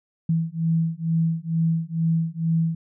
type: beating tone pair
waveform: sine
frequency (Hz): 162.8 / 165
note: E3 / E3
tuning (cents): -21 / +2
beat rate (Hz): 2.2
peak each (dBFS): -23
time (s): 0.29-2.75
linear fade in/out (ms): 5
effects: none